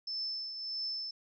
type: tone with tremolo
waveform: sine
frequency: 5274 Hz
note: E8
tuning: in tune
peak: -33 dBFS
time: 0.07-1.11 s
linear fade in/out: 5 ms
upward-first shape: triangle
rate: 1.6 Hz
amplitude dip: 55%
effects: none